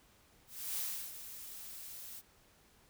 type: noise with ADSR envelope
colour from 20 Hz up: blue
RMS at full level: -37 dBFS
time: 0.47-2.22 s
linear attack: 310 ms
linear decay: 330 ms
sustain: -11 dB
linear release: 37 ms
effects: pink hiss -66 dBFS RMS until 2.89 s